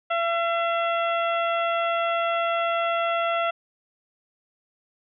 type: harmonic tone with a mistuned harmonic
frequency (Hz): 676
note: E5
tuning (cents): +43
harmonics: 1 / 2 / 3 / 4 / 5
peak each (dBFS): -24 / -26 / -34 / -33 / -37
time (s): 0.1-3.51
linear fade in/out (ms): 10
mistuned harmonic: 5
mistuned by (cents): -19
effects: none